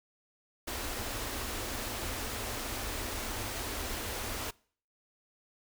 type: band-stop noise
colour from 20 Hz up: pink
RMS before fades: -37 dBFS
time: 0.67-4.51 s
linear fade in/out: 10 ms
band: 120 to 210 Hz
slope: 96 dB/octave
effects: noise-tail reverb RT60 0.5 s tail -24 dB re dry